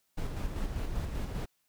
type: noise with tremolo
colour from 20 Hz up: brown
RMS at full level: -33 dBFS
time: 0.17-1.46 s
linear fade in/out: 10 ms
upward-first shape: square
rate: 5.1 Hz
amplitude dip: 35%
effects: white hiss -75 dBFS RMS until 1.68 s